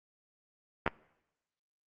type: clicks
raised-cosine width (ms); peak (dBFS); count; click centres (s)
0.5; -13; 2; 0.864 / 0.877
effects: noise-tail reverb RT60 0.9 s tail -22 dB re dry + Opus 24 kbps